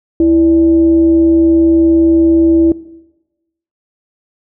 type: tone with frequency modulation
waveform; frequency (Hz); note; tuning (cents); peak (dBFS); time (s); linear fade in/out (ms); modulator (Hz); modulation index
sine; 329.6; E4; 0; -6; 0.2-2.72; 2; 258; 0.29
effects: noise-tail reverb RT60 1.0 s tail -19 dB re dry